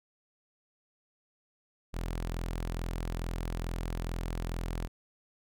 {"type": "tone", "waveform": "sawtooth", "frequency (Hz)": 42.31, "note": "E1", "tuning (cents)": 46, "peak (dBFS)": -29, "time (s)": [1.93, 4.88], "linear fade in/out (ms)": 20, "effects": []}